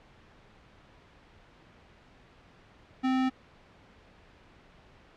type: tone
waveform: square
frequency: 260 Hz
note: C4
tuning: 11 cents flat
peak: -25 dBFS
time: 3.03-3.3 s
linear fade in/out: 20 ms
effects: pink hiss -57 dBFS RMS until 5.16 s + low-pass 3000 Hz 12 dB/octave